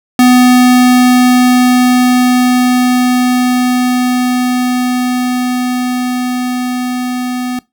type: tone with level ramp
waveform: square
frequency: 249.7 Hz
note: B3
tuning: 19 cents sharp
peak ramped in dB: -4 to -16 dBFS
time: 0.19-7.59 s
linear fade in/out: 2 ms
effects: noise-tail reverb RT60 0.2 s tail -21 dB re dry